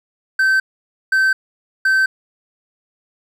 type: tone bursts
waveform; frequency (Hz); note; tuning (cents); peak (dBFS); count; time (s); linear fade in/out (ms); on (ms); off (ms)
triangle; 1546; G6; -24; -10; 3; 0.39-2.06; 5; 210; 520
effects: none